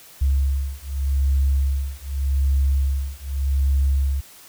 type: beating tone pair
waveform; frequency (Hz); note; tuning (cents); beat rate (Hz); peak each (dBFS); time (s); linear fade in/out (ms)
sine; 68.2 / 69.04; C#2 / C#2; -28 / -6; 0.84; -20; 0.21-4.21; 10
effects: tanh soft clip ceiling -11 dBFS + white hiss -46 dBFS RMS until 4.48 s